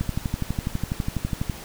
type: click train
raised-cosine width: 5 ms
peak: -12 dBFS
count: 19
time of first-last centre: 0.01-1.498 s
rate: 12.1 Hz
effects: pink hiss -40 dBFS RMS until 1.64 s